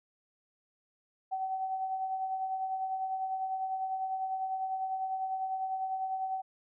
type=tone with tremolo; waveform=sine; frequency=761 Hz; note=F#5; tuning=48 cents sharp; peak=-29 dBFS; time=1.31-6.42 s; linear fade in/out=20 ms; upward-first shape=triangle; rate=10 Hz; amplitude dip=50%; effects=none